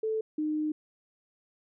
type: tone pair in turn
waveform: sine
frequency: 438.8 / 305.9 Hz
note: A4 / D#4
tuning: -5 / -29 cents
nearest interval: tritone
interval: 624 cents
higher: first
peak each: -27 dBFS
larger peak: neither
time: 0.03-0.21 / 0.38-0.72 s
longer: second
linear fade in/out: 5 ms
effects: none